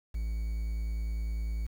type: tone with quantisation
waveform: triangle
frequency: 55 Hz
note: A1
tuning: in tune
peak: -28 dBFS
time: 0.14-1.67 s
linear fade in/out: 10 ms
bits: 9
effects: none